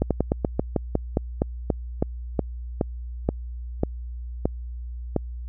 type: slowing click train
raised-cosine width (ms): 2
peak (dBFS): -7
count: 18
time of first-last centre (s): 0.02-5.163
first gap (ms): 87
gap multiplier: 1.14
effects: added 60 Hz sine -31 dBFS peak until 5.48 s